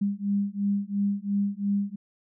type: beating tone pair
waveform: sine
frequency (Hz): 199.7 / 202.6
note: G3 / G#3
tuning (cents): +32 / -43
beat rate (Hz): 2.9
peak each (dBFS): -27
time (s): 0.01-1.96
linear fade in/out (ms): 10
effects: none